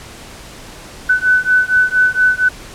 sine beating tone pair, 1500 / 1504.3 Hz, F#6 / F#6, +23 / +28 cents, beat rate 4.3 Hz, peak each -13 dBFS, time 1.09-2.49 s, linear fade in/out 10 ms, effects pink hiss -35 dBFS RMS until 2.74 s + low-pass 10000 Hz 12 dB/octave

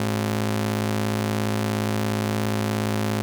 sawtooth ring-modulated tone, 159.1 Hz, D#3, 39 cents sharp, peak -15 dBFS, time 0-3.22 s, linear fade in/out 0 ms, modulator 51 Hz, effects none

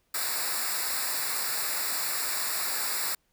white noise with comb filter, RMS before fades -30 dBFS, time 0.14-3.15 s, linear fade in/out 5 ms, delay 0.32 ms, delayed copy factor -0.9, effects pink hiss -72 dBFS RMS until 3.32 s

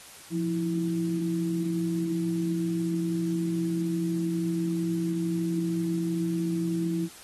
sine tone pair together, 173.41 / 328 Hz, F3 / E4, -12 / -9 cents, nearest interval major seventh, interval 1103 cents, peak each -28 dBFS, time 0.3-7.09 s, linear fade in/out 50 ms, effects white hiss -48 dBFS RMS until 7.23 s + AAC 32 kbps

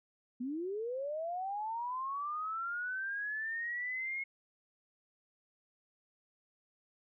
sine linear sweep, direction up, 235.4 to 2174 Hz, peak -35 dBFS, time 0.4-4.24 s, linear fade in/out 10 ms, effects none

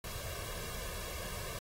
pink noise with comb filter, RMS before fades -42 dBFS, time 0.04-1.59 s, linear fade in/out 2 ms, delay 1.8 ms, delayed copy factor +0.75, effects AAC 48 kbps

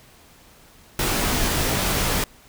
pink noise with comb filter, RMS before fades -22 dBFS, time 0.99-2.24 s, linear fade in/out 2 ms, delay 18 ms, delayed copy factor -0.6, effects pink hiss -51 dBFS RMS until 2.48 s

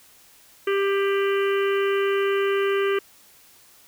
harmonic tone with a mistuned harmonic, 395.5 Hz, G4, 15 cents sharp, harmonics 1 / 3 / 4 / 5 / 6 / 7 / 8, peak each -20 / -30 / -32 / -34 / -36 / -37 / -38 dBFS, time 0.67-2.99 s, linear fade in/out 5 ms, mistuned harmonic 8, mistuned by -72 cents, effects white hiss -53 dBFS RMS until 3.87 s

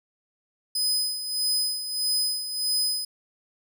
sawtooth tone with tremolo, 5020 Hz, D#8, 15 cents sharp, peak -19 dBFS, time 0.75-3.05 s, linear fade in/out 5 ms, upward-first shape sine, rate 1.6 Hz, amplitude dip 65%, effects none

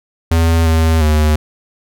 square tone with pitch steps, 82.5 / 80.8 / 76.5 Hz, E2 / E2 / D#2, +2 / -34 / -29 cents, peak -10 dBFS, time 0.31-1.36 s, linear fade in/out 5 ms, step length 350 ms, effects none

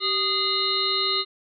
harmonic tone with a mistuned harmonic, 412.8 Hz, G#4, 10 cents flat, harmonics 1 / 3 / 5 / 7 / 9 / 10, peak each -31 / -29 / -33 / -33 / -26 / -25 dBFS, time 0-1.25 s, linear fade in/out 50 ms, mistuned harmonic 1, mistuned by -120 cents, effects none

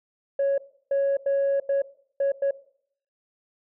sine tone bursts at uneven times, 554.4 Hz, C#5, in tune, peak -18 dBFS, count 6, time 0.39-0.58 / 0.91-1.17 / 1.26-1.6 / 1.69-1.82 / 2.2-2.32 / 2.42-2.51 s, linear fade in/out 5 ms, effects noise-tail reverb RT60 0.6 s tail -18 dB re dry + tanh soft clip ceiling -18 dBFS

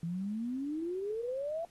sine exponential sweep, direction up, 163.1 to 686 Hz, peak -33 dBFS, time 0.03-1.65 s, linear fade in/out 2 ms, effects pink hiss -65 dBFS RMS until 1.7 s + AAC 32 kbps

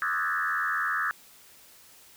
sine tone with frequency modulation, 1480 Hz, F#6, in tune, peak -25 dBFS, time 0.02-1.11 s, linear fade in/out 0 ms, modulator 83.9 Hz, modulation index 3.5, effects white hiss -54 dBFS RMS until 2.16 s

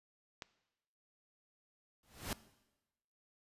click, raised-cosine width 0.2 ms, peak -26 dBFS, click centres 0.422 s
pink noise with exponential growth, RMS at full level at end -36 dBFS, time 2.03-2.33 s, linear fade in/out 2 ms, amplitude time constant 65 ms
effects noise-tail reverb RT60 1.0 s tail -18 dB re dry + resampled to 32000 Hz

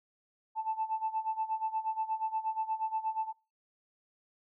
sine tone with tremolo, 880 Hz, A5, in tune, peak -27 dBFS, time 0.55-3.33 s, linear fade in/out 50 ms, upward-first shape sine, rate 8.4 Hz, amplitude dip 85%, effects noise-tail reverb RT60 0.3 s tail -23 dB re dry + tanh soft clip ceiling -23 dBFS

